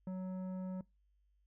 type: tone with tanh clipping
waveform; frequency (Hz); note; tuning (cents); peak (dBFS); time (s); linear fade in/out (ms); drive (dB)
sine; 185.9; F#3; +8; -40; 0.07-0.81; 2; 11
effects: noise-tail reverb RT60 0.2 s tail -22 dB re dry + added 50 Hz sine -70 dBFS peak until 1.46 s